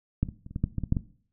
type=clicks; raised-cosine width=5 ms; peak=-11 / -24 / -29 / -30 / -18 / -11 / -16 / -18 / -10 / -14 dBFS; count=10; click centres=0.23 / 0.288 / 0.464 / 0.51 / 0.561 / 0.64 / 0.783 / 0.837 / 0.924 / 0.968 s; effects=noise-tail reverb RT60 0.5 s tail -17 dB re dry